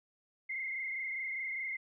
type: tone with frequency modulation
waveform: sine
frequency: 2111 Hz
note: C7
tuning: 15 cents sharp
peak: -35 dBFS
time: 0.49-1.77 s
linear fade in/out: 10 ms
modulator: 24.9 Hz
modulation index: 2.7
effects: none